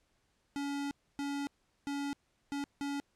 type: tone bursts at uneven times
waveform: square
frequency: 282.8 Hz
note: C#4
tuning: 35 cents sharp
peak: -35 dBFS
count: 5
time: 0.56-0.91 / 1.19-1.47 / 1.87-2.13 / 2.52-2.64 / 2.81-3 s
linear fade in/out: 0 ms
effects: pink hiss -75 dBFS RMS until 3.15 s + low-pass 9000 Hz 12 dB/octave